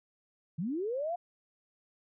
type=linear sweep; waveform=sine; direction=up; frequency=145.3 to 720 Hz; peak=-31 dBFS; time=0.58-1.16 s; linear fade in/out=10 ms; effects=none